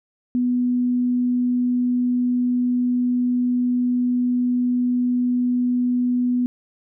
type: tone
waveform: sine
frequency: 246.9 Hz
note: B3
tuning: in tune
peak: -17 dBFS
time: 0.35-6.46 s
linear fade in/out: 0 ms
effects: none